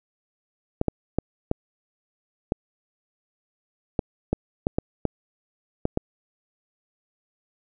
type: clicks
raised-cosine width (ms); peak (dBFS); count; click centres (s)
2; -8; 12; 0.814 / 0.883 / 1.186 / 1.514 / 2.521 / 3.992 / 4.33 / 4.669 / 4.785 / 5.053 / 5.854 / 5.974
effects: none